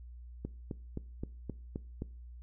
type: click train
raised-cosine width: 3 ms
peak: -24 dBFS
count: 7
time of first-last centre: 0.45-2.021 s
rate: 3.82 Hz
effects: noise-tail reverb RT60 0.4 s tail -21 dB re dry + added 60 Hz sine -46 dBFS peak until 2.42 s